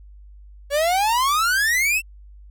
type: exponential sweep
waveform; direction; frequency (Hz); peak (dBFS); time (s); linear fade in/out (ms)
45% pulse; up; 554.4 to 2721; -17; 0.7-2.02; 50
effects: added 50 Hz sine -41 dBFS peak until 2.5 s